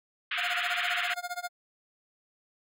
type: band-pass noise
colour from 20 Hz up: pink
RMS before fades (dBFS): -31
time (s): 0.31-1.14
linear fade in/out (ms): 5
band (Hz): 1300 to 3400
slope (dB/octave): 48
type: tone with tremolo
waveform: 25% pulse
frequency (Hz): 710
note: F5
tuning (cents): +28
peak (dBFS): -27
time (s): 0.37-1.49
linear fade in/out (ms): 20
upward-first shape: sine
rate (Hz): 15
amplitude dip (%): 95
effects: none